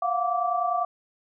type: tone cluster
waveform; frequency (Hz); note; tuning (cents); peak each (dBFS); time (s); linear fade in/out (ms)
sine; 693 / 723 / 1163; F5 / F#5 / D6; -14 / -40 / -17; -27; 0.02-0.85; 5
effects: none